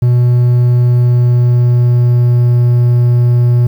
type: tone with pitch glide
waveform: triangle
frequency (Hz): 122.3 to 121.24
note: B2 to B2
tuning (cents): -16 to -32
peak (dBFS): -4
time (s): 0.02-3.67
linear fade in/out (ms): 5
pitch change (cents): -16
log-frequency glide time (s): 0.87-2.54
effects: 7-bit